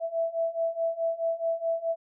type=beating tone pair; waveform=sine; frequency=659.3 / 664 Hz; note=E5 / E5; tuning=0 / +12 cents; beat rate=4.7 Hz; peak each=-30 / -28 dBFS; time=0-1.96 s; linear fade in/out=50 ms; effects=none